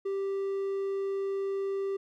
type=tone; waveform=triangle; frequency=392 Hz; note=G4; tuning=in tune; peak=-27 dBFS; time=0.05-1.97 s; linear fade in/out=10 ms; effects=none